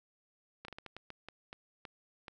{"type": "slowing click train", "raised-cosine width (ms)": 0.3, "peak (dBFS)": -29, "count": 11, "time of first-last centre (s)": [0.65, 2.282], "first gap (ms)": 33, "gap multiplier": 1.33, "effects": []}